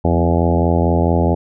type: harmonic tone with a mistuned harmonic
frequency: 84.5 Hz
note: E2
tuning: 43 cents sharp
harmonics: 1 / 2 / 3 / 4 / 5 / 6 / 7 / 8 / 9 / 10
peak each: -16 / -19 / -21 / -22 / -23 / -24 / -24 / -25 / -26 / -26 dBFS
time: 0.04-1.35 s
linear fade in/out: 10 ms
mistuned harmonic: 2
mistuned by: +29 cents
effects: none